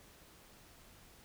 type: silence
effects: pink hiss -60 dBFS RMS until 1.24 s